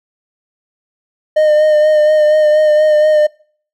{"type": "tone with vibrato", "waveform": "triangle", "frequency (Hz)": 610, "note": "D#5", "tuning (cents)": -34, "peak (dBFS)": -5, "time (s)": [1.36, 3.27], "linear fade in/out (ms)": 10, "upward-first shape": "sine", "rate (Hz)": 4.2, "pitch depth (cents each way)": 24, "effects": ["noise-tail reverb RT60 0.5 s tail -24 dB re dry"]}